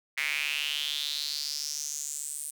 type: tone with high-pass filter sweep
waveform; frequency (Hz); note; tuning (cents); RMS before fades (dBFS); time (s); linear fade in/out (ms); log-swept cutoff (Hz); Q
square; 73.42; D2; 0; -33; 0.17-2.51; 10; 2100 to 9300; 5.5
effects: none